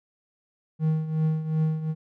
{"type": "tone with tremolo", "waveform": "triangle", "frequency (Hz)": 157.4, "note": "D#3", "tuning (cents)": 20, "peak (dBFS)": -17, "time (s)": [0.79, 1.95], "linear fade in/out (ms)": 50, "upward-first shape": "triangle", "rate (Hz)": 2.7, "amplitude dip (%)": 75, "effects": []}